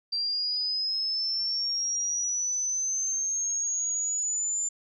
sine linear sweep, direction up, 4699 to 7160 Hz, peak -26 dBFS, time 0.12-4.69 s, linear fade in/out 10 ms, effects none

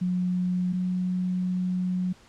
sine tone pair in turn, 180.8 / 182.37 Hz, F#3 / F#3, -40 / -25 cents, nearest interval unison, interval 15 cents, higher second, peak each -23 / -24 dBFS, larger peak first, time 0.01-0.73 / 0.73-2.13 s, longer second, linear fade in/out 10 ms, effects pink hiss -55 dBFS RMS until 2.28 s + low-pass 7000 Hz 12 dB/octave

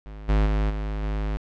square tone with level steps, 51.91 Hz, G#1, in tune, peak -37 / -18 / -21 / -27 / -25 dBFS, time 0.06-1.37 s, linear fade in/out 0 ms, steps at 0.28 / 0.45 / 0.69 / 1.02 s, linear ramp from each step 20 ms, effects low-pass 3000 Hz 12 dB/octave

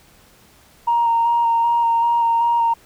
sine tone with vibrato, 932.3 Hz, A#5, in tune, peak -13 dBFS, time 0.87-2.74 s, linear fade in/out 10 ms, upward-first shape square, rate 2.6 Hz, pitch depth 14 cents each way, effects tanh soft clip ceiling -9 dBFS + pink hiss -51 dBFS RMS until 2.85 s

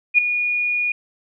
sine tone with ADSR envelope, 2445 Hz, D#7, 31 cents flat, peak -7 dBFS, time 0.14-0.92 s, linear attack 44 ms, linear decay 3 ms, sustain -11 dB, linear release 3 ms, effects none

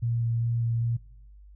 sine tone with vibrato, 116.54 Hz, A#2, in tune, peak -24 dBFS, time 0.02-0.97 s, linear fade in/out 10 ms, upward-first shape square, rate 2.5 Hz, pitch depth 9 cents each way, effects noise-tail reverb RT60 0.7 s tail -19 dB re dry + added 50 Hz sine -47 dBFS peak until 1.55 s

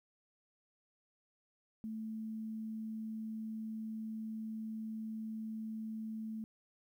sine tone, 220 Hz, A3, in tune, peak -39 dBFS, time 1.84-6.44 s, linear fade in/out 0 ms, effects 12-bit

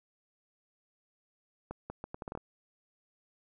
accelerating click train, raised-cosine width 1 ms, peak -25 dBFS, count 9, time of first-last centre 1.71-2.375 s, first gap 190 ms, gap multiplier 0.74, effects none

